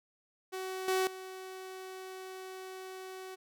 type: tone with level steps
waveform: sawtooth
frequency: 375.9 Hz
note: F#4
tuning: 27 cents sharp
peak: -33 / -24 / -39 dBFS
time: 0.52-3.36 s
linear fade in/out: 20 ms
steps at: 0.88 / 1.07 s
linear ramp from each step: 2 ms
effects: none